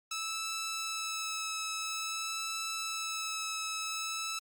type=tone with vibrato; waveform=10% pulse; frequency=1308 Hz; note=E6; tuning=14 cents flat; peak=-26 dBFS; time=0.11-4.39 s; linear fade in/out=5 ms; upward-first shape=sine; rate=0.5 Hz; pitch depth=12 cents each way; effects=Opus 32 kbps

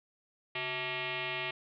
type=tone with frequency modulation; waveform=sine; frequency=138.59 Hz; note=C#3; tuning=in tune; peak=-33 dBFS; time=0.55-1.51 s; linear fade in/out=5 ms; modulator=510 Hz; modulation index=6; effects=none

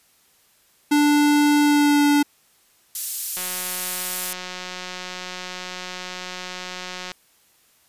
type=tone with pitch glide; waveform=square; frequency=293.7 to 290.3 Hz; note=D4 to D4; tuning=0 to -20 cents; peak=-15 dBFS; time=0.91-2.23 s; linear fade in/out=10 ms; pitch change=-20 cents; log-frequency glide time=1.62-2.03 s
type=high-pass noise; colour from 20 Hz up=pink; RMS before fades=-27 dBFS; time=2.95-4.33 s; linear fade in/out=2 ms; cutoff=8700 Hz; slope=12 dB/octave
type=click train; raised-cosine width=0.2 ms; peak=-15 dBFS; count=683; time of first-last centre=3.37-7.117 s; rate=182 Hz
effects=white hiss -59 dBFS RMS until 7.88 s + resampled to 32000 Hz

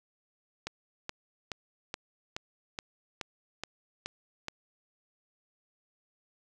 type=click train; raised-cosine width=0.2 ms; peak=-18 dBFS; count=10; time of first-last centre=0.67-4.484 s; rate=2.36 Hz; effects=none

